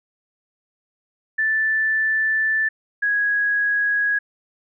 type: tone pair in turn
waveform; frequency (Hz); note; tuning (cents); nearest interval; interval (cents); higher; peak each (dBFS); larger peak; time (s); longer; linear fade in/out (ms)
sine; 1760 / 1660.1; A6 / G#6; 0 / -1; minor second; 101; first; -17; neither; 1.38-2.69 / 3.02-4.19; first; 10
effects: none